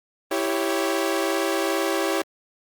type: chord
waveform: sawtooth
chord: C# diminished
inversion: first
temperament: equal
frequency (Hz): 329.6 / 392 / 554.4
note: E4 / G4 / C#5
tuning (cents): 0 / 0 / 0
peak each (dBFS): -22 / -22 / -23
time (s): 0.31-2.22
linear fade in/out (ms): 5
effects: Opus 24 kbps